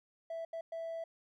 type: tone bursts at uneven times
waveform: triangle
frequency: 659.3 Hz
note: E5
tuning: in tune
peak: -35 dBFS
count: 3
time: 0.3-0.45 / 0.53-0.61 / 0.72-1.04 s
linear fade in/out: 5 ms
effects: tanh soft clip ceiling -33 dBFS